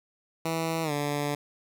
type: tone with pitch glide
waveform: 10% pulse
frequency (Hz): 163.3 to 145.48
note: E3 to D3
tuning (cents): -16 to -16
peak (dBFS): -19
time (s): 0.45-1.35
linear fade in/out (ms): 5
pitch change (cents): -200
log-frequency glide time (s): 0.83-0.92
effects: none